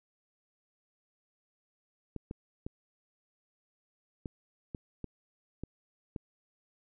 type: clicks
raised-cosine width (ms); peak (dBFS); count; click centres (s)
3; -25; 8; 2.163 / 2.311 / 2.665 / 4.258 / 4.748 / 5.043 / 5.636 / 6.162
effects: none